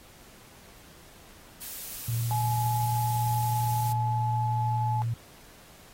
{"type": "noise", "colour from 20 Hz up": "blue", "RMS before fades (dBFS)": -38, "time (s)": [1.61, 3.93], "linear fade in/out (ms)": 10}
{"type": "tone", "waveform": "sine", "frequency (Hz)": 116.54, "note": "A#2", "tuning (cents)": 0, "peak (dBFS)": -26, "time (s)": [2.08, 5.14], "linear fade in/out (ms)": 5}
{"type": "tone with pitch glide", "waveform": "sine", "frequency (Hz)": [850, 857.4], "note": ["G#5", "A5"], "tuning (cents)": [40, -45], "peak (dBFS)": -28, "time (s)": [2.31, 5.02], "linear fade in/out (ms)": 0, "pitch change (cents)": 15, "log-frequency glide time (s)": [3.26, 4.15]}
{"effects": ["pink hiss -53 dBFS RMS until 5.93 s", "AAC 48 kbps"]}